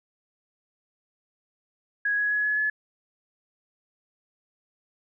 sine tone with pitch steps, 1661.2 / 1673.7 / 1686.3 / 1699 / 1711.9 Hz, G#6 / G#6 / G#6 / G#6 / A6, 0 / +13 / +26 / +39 / -48 cents, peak -22 dBFS, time 2.05-2.7 s, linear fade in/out 5 ms, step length 130 ms, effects none

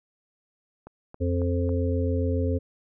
click train, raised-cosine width 1 ms, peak -28 dBFS, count 4, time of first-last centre 0.87-1.692 s, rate 3.65 Hz
harmonic tone, 87.31 Hz, F2, in tune, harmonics 1 / 3 / 5 / 6, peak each -24 / -29 / -31 / -32 dBFS, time 1.2-2.59 s, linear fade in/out 20 ms
effects none

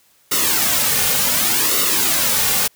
white noise with flanger, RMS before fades -17 dBFS, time 0.31-2.68 s, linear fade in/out 10 ms, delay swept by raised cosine 1.2 to 3.1 ms, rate 0.68 Hz, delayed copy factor -0.7, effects white hiss -56 dBFS RMS until 2.75 s

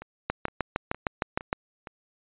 two click trains, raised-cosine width 0.5 ms, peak -10 / -24 dBFS, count 9 / 5, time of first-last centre 0.3-1.529 / 0.02-1.872 s, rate 6.51 / 2.16 Hz, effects resampled to 8000 Hz

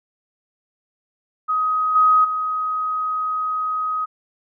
sine tone with level steps, 1259 Hz, D#6, 20 cents sharp, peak -17 / -11 / -20 dBFS, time 1.48-4.06 s, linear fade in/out 20 ms, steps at 1.95 / 2.24 s, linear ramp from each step 10 ms, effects none

